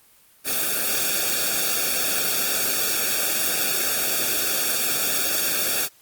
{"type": "noise with comb filter", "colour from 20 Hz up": "white", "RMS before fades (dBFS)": -23, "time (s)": [0.44, 5.89], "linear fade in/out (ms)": 50, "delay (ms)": 0.99, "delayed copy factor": -1, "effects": ["white hiss -55 dBFS RMS until 6.01 s", "Opus 32 kbps"]}